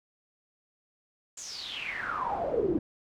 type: noise with band-pass filter sweep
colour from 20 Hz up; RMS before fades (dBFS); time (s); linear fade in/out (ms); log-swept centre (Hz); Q
brown; -32; 1.37-2.79; 5; 7300 to 290; 9.8
effects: none